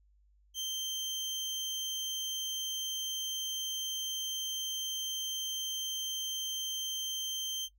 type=tone; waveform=30% pulse; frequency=3136 Hz; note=G7; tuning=in tune; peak=-31 dBFS; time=0.54-7.69 s; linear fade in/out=50 ms; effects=noise-tail reverb RT60 0.1 s tail -18 dB re dry + added 50 Hz sine -63 dBFS peak until 7.78 s